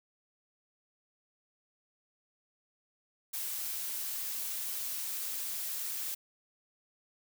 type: noise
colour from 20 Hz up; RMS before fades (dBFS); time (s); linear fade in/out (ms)
blue; -37; 3.33-6.15; 10
effects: none